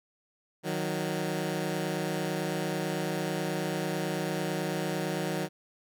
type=tone pair together; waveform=15% pulse; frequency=155.93 / 185 Hz; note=D#3 / F#3; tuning=+4 / 0 cents; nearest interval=minor third; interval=296 cents; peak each=-26 dBFS; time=0.63-5.49 s; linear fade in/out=50 ms; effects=none